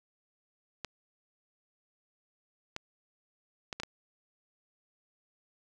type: clicks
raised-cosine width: 0.2 ms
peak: -19 dBFS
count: 5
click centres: 0.847 / 2.764 / 3.728 / 3.8 / 3.834 s
effects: none